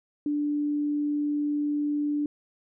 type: tone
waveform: sine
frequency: 293.7 Hz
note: D4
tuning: in tune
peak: -24 dBFS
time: 0.26-2.26 s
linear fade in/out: 2 ms
effects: none